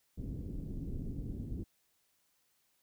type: low-pass noise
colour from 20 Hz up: pink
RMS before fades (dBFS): -40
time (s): 0.17-1.64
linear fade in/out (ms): 10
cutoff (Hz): 320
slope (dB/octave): 24
effects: white hiss -75 dBFS RMS until 2.82 s